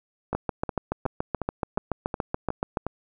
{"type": "two click trains", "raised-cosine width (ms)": 1, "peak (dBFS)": [-14, -11], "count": [8, 18], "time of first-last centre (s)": [[0.33, 2.866], [0.35, 2.772]], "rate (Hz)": [2.76, 7.02], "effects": []}